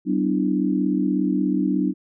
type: tone cluster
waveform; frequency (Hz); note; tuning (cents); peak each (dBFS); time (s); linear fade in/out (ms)
sine; 190.4 / 250.6 / 296 / 332.7; F#3 / B3 / D4 / E4; +50 / +25 / +14 / +16; -23 / -25 / -22 / -28; 0.05-1.94; 50
effects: none